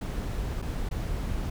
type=noise with dropouts; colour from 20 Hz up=brown; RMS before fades=-31 dBFS; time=0.01-1.5 s; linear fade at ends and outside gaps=5 ms; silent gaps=0.619-0.623 / 0.89-0.911 s; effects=none